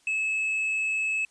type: tone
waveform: triangle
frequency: 2595 Hz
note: E7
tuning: 28 cents flat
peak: -23 dBFS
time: 0.07-1.25 s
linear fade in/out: 2 ms
effects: white hiss -63 dBFS RMS until 1.3 s + resampled to 22050 Hz